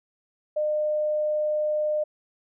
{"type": "tone", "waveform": "sine", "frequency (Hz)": 606, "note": "D#5", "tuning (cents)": -46, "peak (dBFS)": -22, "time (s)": [0.56, 2.04], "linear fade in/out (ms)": 10, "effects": []}